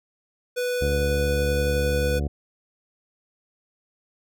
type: tone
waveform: square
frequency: 493.9 Hz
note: B4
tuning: in tune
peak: -24 dBFS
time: 0.56-2.2 s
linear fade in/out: 20 ms
type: harmonic tone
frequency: 72.1 Hz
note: D2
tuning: 31 cents flat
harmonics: 1 / 2 / 3 / 4 / 5 / 6 / 7 / 8 / 10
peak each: -24 / -30 / -34 / -36 / -38 / -40 / -41 / -42 / -44 dBFS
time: 0.81-2.28 s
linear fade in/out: 10 ms
effects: none